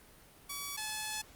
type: tone pair in turn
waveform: 5% pulse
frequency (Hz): 1137 / 860.9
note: C#6 / A5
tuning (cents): +44 / -38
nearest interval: perfect fourth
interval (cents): 482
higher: first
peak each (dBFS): -26 / -24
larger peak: second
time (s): 0.49-0.77 / 0.77-1.22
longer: second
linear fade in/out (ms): 10
effects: pink hiss -58 dBFS RMS until 1.35 s + Opus 32 kbps